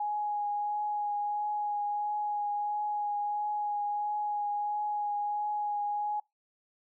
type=tone with vibrato; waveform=sine; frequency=830.6 Hz; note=G#5; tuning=in tune; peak=-29 dBFS; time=0-6.2 s; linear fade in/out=5 ms; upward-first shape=triangle; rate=1.5 Hz; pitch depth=15 cents each way; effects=noise-tail reverb RT60 0.2 s tail -25 dB re dry